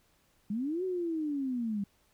sine linear two-way sweep, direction up then down, 194.7 to 378.6 to 194.7 Hz, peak -30 dBFS, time 0.5-1.84 s, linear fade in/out 5 ms, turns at 0.84 s, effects pink hiss -69 dBFS RMS until 2.13 s

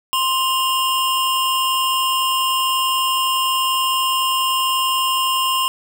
square tone pair together, 1046.5 / 2836 Hz, C6 / F7, 0 / +26 cents, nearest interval octave + perfect fourth, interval 1726 cents, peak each -19 / -21 dBFS, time 0.13-5.68 s, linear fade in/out 0 ms, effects none

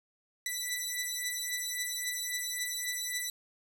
10% pulse beating tone pair, 1975.5 / 1979.2 Hz, B6 / B6, 0 / +3 cents, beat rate 3.7 Hz, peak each -27 / -27 dBFS, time 0.46-3.3 s, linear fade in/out 2 ms, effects none

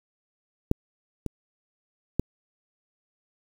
clicks, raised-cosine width 3 ms, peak -7 / -17 / -9 dBFS, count 3, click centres 0.714 / 1.263 / 2.196 s, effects 7-bit

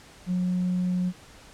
triangle tone with tanh clipping, 181 Hz, F#3, 38 cents flat, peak -23 dBFS, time 0.26-1.13 s, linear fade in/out 50 ms, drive 5 dB, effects pink hiss -50 dBFS RMS until 1.53 s + low-pass 9000 Hz 12 dB/octave

